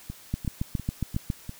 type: two click trains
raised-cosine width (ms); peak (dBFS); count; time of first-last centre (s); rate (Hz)
5; -22 / -14; 5 / 8; 0.1-1.494 / 0.34-1.302; 2.87 / 7.28
effects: white hiss -50 dBFS RMS until 1.59 s